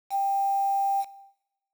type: tone with quantisation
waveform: sine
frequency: 790 Hz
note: G5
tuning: 13 cents sharp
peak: -22 dBFS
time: 0.1-1.05 s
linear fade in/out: 50 ms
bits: 7
effects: noise-tail reverb RT60 0.9 s tail -17 dB re dry